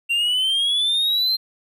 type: exponential sweep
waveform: triangle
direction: up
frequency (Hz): 2744 to 4172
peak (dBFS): -16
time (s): 0.09-1.37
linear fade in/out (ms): 20
effects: none